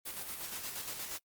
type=noise with tremolo; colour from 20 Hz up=white; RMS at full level=-40 dBFS; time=0.05-1.19 s; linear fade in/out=20 ms; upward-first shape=square; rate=8.5 Hz; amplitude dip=40%; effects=noise-tail reverb RT60 0.1 s tail -23 dB re dry + Opus 32 kbps